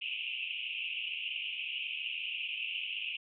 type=band-pass noise; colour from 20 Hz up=pink; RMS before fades=-38 dBFS; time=0.01-3.17 s; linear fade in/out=10 ms; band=2500 to 3000 Hz; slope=96 dB/octave; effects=none